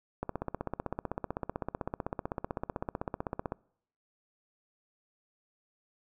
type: click train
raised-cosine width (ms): 1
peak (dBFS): -19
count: 53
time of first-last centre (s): 0.23-3.521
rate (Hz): 15.8
effects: noise-tail reverb RT60 0.7 s tail -26 dB re dry